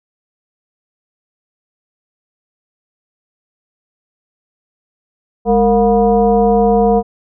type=tone with frequency modulation; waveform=sine; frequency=461.5 Hz; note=A#4; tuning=17 cents flat; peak=-8 dBFS; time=5.45-7.03 s; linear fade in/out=50 ms; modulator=256 Hz; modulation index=1.2; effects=none